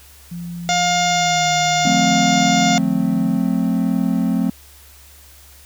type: tone with pitch glide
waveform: sine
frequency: 172.6 to 156.46 Hz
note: F3 to D#3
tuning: -20 to +10 cents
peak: -26 dBFS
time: 0.31-3.38 s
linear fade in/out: 10 ms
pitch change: -170 cents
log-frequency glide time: 1.04-1.51 s
type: harmonic tone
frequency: 709 Hz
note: F5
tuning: 26 cents sharp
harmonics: 1 / 2 / 3 / 4 / 5 / 6 / 7 / 8 / 9 / 10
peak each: -17 / -26 / -23 / -29 / -24 / -31 / -31 / -27 / -31 / -28 dBFS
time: 0.69-2.78 s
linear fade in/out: 0 ms
type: chord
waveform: triangle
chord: F# diminished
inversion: none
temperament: equal with one note detuned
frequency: 180.25 / 220 / 261.6 Hz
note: F#3 / A3 / C4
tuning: -45 / 0 / 0 cents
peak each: -18 dBFS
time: 1.85-4.5 s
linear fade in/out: 5 ms
effects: added 70 Hz sine -46 dBFS peak until 5.65 s + white hiss -46 dBFS RMS until 5.65 s